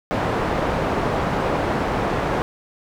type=low-pass noise; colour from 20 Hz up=white; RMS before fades=-22 dBFS; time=0.11-2.42 s; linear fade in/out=0 ms; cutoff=880 Hz; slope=12 dB/octave; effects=none